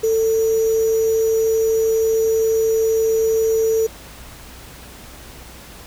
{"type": "tone with sample-and-hold", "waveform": "sine", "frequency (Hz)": 446.3, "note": "A4", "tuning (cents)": 25, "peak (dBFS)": -14, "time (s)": [0.03, 3.87], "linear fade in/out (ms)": 10, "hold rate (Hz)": 6300, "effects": ["added 60 Hz sine -43 dBFS peak until 5.86 s", "pink hiss -40 dBFS RMS until 5.86 s"]}